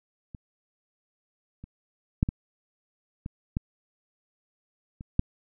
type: clicks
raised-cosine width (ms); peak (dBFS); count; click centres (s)
5; -27 / -29 / -8 / -15 / -22 / -14 / -27 / -8; 8; 0.348 / 1.64 / 2.229 / 2.289 / 3.261 / 3.569 / 5.009 / 5.194
effects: none